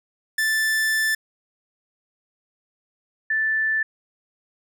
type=tone pair in turn; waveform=45% pulse / sine; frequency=1760 / 1760 Hz; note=A6 / A6; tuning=0 / 0 cents; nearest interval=unison; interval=0 cents; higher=neither; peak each=-19 dBFS; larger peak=neither; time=0.38-1.15 / 3.3-3.83 s; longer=first; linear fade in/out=5 ms; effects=none